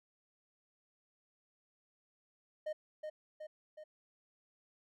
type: tone with echo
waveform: triangle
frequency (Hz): 615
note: D#5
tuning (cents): -20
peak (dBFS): -34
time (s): 2.66-2.73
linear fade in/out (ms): 10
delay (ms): 370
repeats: 3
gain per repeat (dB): -4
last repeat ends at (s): 3.84
effects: none